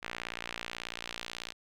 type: tone with band-pass filter sweep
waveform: sawtooth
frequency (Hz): 58.27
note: A#1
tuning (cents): 0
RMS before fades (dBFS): -42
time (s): 0.02-1.53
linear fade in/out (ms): 20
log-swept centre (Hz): 2200 to 3700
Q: 1.3
effects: none